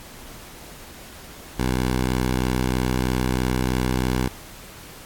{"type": "tone", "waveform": "10% pulse", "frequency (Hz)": 63.1, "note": "B1", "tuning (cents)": 38, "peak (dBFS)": -12, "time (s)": [1.58, 4.29], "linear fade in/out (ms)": 20, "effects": ["pink hiss -42 dBFS RMS until 5.05 s", "AAC 64 kbps"]}